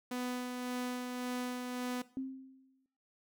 sawtooth tone with tremolo, 248.7 Hz, B3, 12 cents sharp, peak -31 dBFS, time 0.11-2.02 s, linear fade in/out 5 ms, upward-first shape sine, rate 1.8 Hz, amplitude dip 35%
sine tone with exponential decay, 264.2 Hz, C4, 17 cents sharp, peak -33 dBFS, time 2.17-2.86 s, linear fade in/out 1 ms, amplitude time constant 150 ms
effects noise-tail reverb RT60 0.5 s tail -17 dB re dry

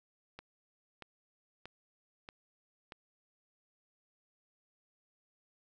click train, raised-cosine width 0.3 ms, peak -30 dBFS, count 5, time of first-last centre 0.39-2.922 s, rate 1.58 Hz, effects none

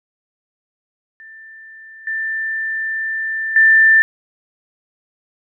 sine tone with level steps, 1779 Hz, A6, 19 cents sharp, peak -36 / -19 / -7 dBFS, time 1.2-4.02 s, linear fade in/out 0 ms, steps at 2.07 / 3.56 s, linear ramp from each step 2 ms, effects none

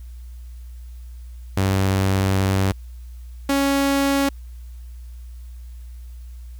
sawtooth tone pair in turn, 96.2 / 277.3 Hz, G2 / C#4, -32 / +1 cents, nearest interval octave + tritone, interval 1833 cents, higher second, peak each -13 dBFS, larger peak neither, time 1.57-2.72 / 3.49-4.29 s, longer first, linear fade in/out 5 ms, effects added 60 Hz sine -34 dBFS peak until 6.59 s + white hiss -58 dBFS RMS until 6.59 s

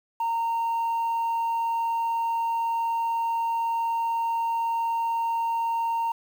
sine tone, 921 Hz, A#5, 21 cents flat, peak -21 dBFS, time 0.2-6.12 s, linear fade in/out 5 ms, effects tanh soft clip ceiling -22 dBFS + 8-bit

